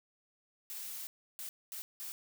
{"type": "noise bursts at uneven times", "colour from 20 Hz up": "blue", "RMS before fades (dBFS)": -43, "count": 4, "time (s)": [[0.7, 1.07], [1.39, 1.49], [1.72, 1.82], [2, 2.12]], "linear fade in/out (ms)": 0, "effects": []}